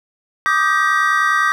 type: chord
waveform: triangle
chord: Eb major seventh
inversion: third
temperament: equal with one note detuned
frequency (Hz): 1174.7 / 1244.5 / 1568 / 1908.2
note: D6 / Eb6 / G6 / Bb6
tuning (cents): 0 / 0 / 0 / +40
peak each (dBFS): -17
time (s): 0.46-1.52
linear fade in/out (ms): 0
effects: none